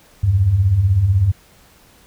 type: beating tone pair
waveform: sine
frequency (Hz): 82.41 / 98.41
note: E2 / G2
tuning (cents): 0 / +7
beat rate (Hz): 16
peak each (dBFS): -20 / -12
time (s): 0.23-1.32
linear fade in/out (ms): 10
effects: pink hiss -50 dBFS RMS until 2.06 s